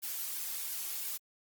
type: noise with flanger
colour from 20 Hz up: blue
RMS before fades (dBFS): -38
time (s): 0.02-1.18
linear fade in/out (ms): 20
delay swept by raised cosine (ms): 1.5 to 4.1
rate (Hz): 2.9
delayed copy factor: -0.95
effects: Opus 48 kbps